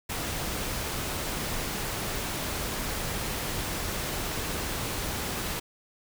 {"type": "noise", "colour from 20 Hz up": "pink", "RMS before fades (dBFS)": -32, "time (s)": [0.09, 5.6], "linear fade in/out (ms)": 10, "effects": []}